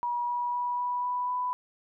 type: tone with pitch steps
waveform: sine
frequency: 963 / 969.1 / 975.3 / 981.5 / 987.8 / 994.1 Hz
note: B5 / B5 / B5 / B5 / B5 / B5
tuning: -44 / -33 / -22 / -11 / 0 / +11 cents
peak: -27 dBFS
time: 0.03-1.53 s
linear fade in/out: 0 ms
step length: 250 ms
effects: none